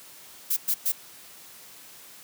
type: noise bursts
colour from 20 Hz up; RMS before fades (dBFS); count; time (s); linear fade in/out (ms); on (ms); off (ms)
violet; -24; 3; 0.5-0.921; 10; 67; 110
effects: white hiss -48 dBFS RMS until 2.23 s + high-pass 100 Hz 12 dB/octave